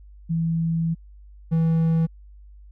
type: tone pair in turn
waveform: sine / triangle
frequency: 164.81 / 163.11 Hz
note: E3 / E3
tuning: 0 / -18 cents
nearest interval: unison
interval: 18 cents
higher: first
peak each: -20 / -15 dBFS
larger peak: second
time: 0.29-0.95 / 1.51-2.07 s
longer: first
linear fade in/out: 20 ms
effects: added 50 Hz sine -43 dBFS peak until 2.71 s